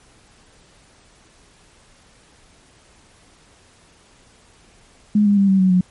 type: tone with pitch steps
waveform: sine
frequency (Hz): 208.9 / 203.2 / 197.63 / 192.23 / 186.97 / 181.86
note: G#3 / G#3 / G3 / G3 / F#3 / F#3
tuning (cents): +10 / -38 / +14 / -34 / +18 / -30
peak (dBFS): -11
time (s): 5.15-5.81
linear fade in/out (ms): 5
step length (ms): 110
effects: pink hiss -52 dBFS RMS until 5.9 s + MP3 48 kbps

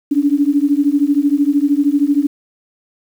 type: beating tone pair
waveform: sine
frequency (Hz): 280.6 / 293.6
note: C#4 / D4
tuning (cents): +21 / 0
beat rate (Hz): 13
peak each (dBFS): -14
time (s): 0.11-2.27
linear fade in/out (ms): 10
effects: 7-bit

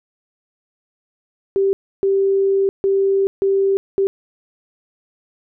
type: tone bursts at uneven times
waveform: sine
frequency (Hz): 390.9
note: G4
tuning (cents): -5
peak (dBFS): -13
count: 5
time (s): 1.56-1.73 / 2.03-2.69 / 2.84-3.27 / 3.42-3.77 / 3.98-4.07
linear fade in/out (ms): 0
effects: none

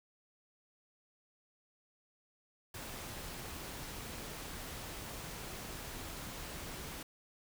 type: noise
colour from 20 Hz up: pink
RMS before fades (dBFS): -45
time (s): 2.74-7.03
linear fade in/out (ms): 5
effects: none

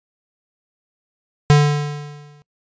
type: tone with exponential decay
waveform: square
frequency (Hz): 146.83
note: D3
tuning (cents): 0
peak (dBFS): -7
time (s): 1.5-2.42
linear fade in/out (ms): 0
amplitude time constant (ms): 200
effects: noise-tail reverb RT60 0.1 s tail -24 dB re dry + resampled to 16000 Hz

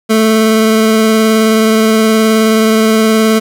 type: tone with vibrato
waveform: 25% pulse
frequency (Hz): 220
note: A3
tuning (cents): 0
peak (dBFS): -3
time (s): 0.09-3.4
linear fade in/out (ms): 20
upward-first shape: sine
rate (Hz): 19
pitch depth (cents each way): 15
effects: none

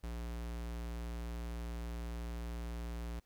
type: tone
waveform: square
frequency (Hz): 58.27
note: A#1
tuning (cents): 0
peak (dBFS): -40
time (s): 0.03-3.2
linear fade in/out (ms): 10
effects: pink hiss -75 dBFS RMS until 3.25 s

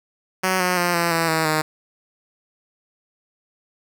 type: tone with pitch steps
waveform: 5% pulse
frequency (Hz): 186.8 / 181.17 / 175.71 / 170.41 / 165.27 / 160.29 / 155.45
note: F#3 / F#3 / F3 / F3 / E3 / E3 / D#3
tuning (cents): +17 / -36 / +11 / -42 / +5 / -48 / -1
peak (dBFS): -7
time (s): 0.43-1.62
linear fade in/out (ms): 10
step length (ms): 170
effects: none

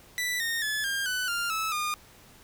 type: tone with pitch steps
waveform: sawtooth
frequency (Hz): 1975.5 / 1843.2 / 1719.8 / 1604.6 / 1497.1 / 1396.9 / 1303.3 / 1216.1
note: B6 / A#6 / A6 / G6 / F#6 / F6 / E6 / D#6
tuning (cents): 0 / -20 / -40 / +40 / +20 / 0 / -20 / -40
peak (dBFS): -24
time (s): 0.18-1.94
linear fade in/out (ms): 0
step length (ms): 220
effects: pink hiss -54 dBFS RMS until 2.43 s

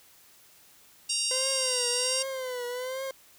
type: harmonic tone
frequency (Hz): 932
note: A#5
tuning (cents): -1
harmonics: 3 / 4 / 5 / 6 / 7 / 8 / 9 / 10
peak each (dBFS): -35 / -40 / -33 / -31 / -41 / -39 / -34 / -35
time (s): 1.09-2.23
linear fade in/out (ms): 10
type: tone with vibrato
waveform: 40% pulse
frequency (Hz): 510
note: C5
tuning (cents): -44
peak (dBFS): -31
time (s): 1.31-3.11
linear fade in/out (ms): 2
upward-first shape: triangle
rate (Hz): 1.3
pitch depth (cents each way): 97
effects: white hiss -57 dBFS RMS until 3.38 s

